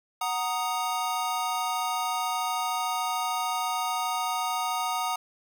square chord, D# minor, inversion first, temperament equal, 740 / 932.3 / 1244.5 Hz, F#5 / A#5 / D#6, 0 / 0 / 0 cents, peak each -32 dBFS, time 0.21-5.16 s, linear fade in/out 5 ms, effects none

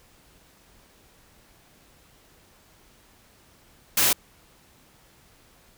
white noise, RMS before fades -20 dBFS, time 3.97-4.13 s, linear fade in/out 5 ms, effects pink hiss -57 dBFS RMS until 5.77 s

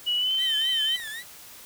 sine tone with pitch glide, 2932 to 3081 Hz, F#7 to G7, -16 to -31 cents, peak -22 dBFS, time 0.06-0.97 s, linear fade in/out 20 ms, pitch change +85 cents, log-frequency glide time 0.17-0.33 s
click train, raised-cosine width 0.2 ms, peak -29 dBFS, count 21, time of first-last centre 0.31-1.076 s, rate 26.1 Hz
30% pulse tone with vibrato, 1835 Hz, A#6, 28 cents flat, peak -31 dBFS, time 0.37-1.24 s, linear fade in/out 50 ms, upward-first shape triangle, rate 3.8 Hz, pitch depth 150 cents each way
effects white hiss -46 dBFS RMS until 1.65 s

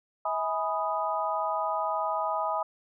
sine chord, E major seventh, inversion none, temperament equal with one note detuned, 643.8 / 830.6 / 987.8 / 1244.5 Hz, E5 / G#5 / B5 / D#6, -41 / 0 / 0 / 0 cents, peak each -32 dBFS, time 0.25-2.63 s, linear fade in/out 5 ms, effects none

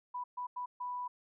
sine tone bursts at uneven times, 987.8 Hz, B5, in tune, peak -36 dBFS, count 4, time 0.14-0.24 / 0.37-0.47 / 0.56-0.66 / 0.8-1.08 s, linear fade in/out 10 ms, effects none

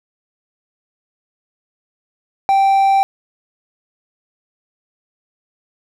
triangle tone, 782 Hz, G5, 4 cents flat, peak -8 dBFS, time 2.49-3.03 s, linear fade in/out 0 ms, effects none

